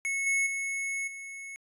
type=tone with level steps; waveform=square; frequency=2195 Hz; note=C#7; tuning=18 cents flat; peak=-29 / -25 / -31 / -40 dBFS; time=0.05-1.56 s; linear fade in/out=0 ms; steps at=0.26 / 0.46 / 1.07 s; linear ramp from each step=10 ms; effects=resampled to 32000 Hz